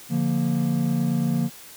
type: chord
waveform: triangle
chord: Bb major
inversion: first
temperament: just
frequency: 145.68 / 174.81 / 233.1 Hz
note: D3 / F3 / Bb3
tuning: -14 / +2 / 0 cents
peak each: -23 / -23 / -22 dBFS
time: 0.09-1.5 s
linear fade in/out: 50 ms
effects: white hiss -44 dBFS RMS until 1.76 s